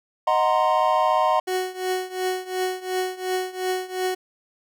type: chord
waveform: triangle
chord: C half-diminished seventh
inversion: first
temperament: equal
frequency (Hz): 622.3 / 740 / 932.3 / 1046.5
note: Eb5 / Gb5 / Bb5 / C6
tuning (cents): 0 / 0 / 0 / 0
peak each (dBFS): -21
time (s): 0.27-1.4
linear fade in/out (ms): 5
type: tone with tremolo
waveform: 30% pulse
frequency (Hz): 370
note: F#4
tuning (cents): 0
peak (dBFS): -18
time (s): 1.47-4.15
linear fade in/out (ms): 10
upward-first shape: triangle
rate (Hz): 2.8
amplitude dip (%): 90
effects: none